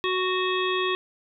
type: harmonic tone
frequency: 370 Hz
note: F#4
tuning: in tune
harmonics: 1 / 3 / 5 / 7 / 9 / 10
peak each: -26 / -28 / -32 / -32 / -32 / -36 dBFS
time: 0.04-0.95 s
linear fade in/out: 0 ms
effects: none